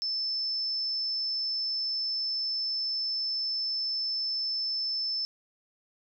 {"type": "tone", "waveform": "sine", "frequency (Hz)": 5274, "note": "E8", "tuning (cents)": 0, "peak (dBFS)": -28, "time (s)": [0.02, 5.25], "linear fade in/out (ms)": 0, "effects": []}